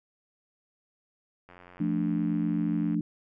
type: click train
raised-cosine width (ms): 0.5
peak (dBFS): -35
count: 131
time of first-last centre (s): 1.49-2.944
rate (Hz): 89.4
type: chord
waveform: sine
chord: D minor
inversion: first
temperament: equal with one note detuned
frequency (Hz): 172.11 / 220 / 293.7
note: F3 / A3 / D4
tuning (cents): -25 / 0 / 0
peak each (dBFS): -29 / -30 / -29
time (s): 1.8-3.01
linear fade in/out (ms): 5
effects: none